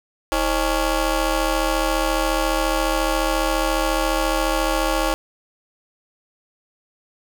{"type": "ring-modulated tone", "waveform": "15% pulse", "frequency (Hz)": 286.2, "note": "D4", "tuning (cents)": -45, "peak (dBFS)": -9, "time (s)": [0.32, 5.14], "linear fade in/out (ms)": 0, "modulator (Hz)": 249, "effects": []}